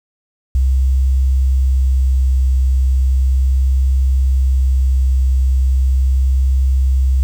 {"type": "tone with vibrato", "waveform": "sine", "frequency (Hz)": 65.41, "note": "C2", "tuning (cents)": 0, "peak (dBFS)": -10, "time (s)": [0.55, 7.23], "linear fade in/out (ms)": 0, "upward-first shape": "triangle", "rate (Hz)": 0.37, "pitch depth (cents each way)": 12, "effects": ["7-bit"]}